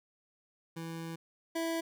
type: tone pair in turn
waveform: 25% pulse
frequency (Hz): 164.81 / 329.6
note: E3 / E4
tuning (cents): 0 / 0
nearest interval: octave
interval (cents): 1200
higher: second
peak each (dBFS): -35 / -28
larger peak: second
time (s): 0.76-1.16 / 1.55-1.81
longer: first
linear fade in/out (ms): 10
effects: none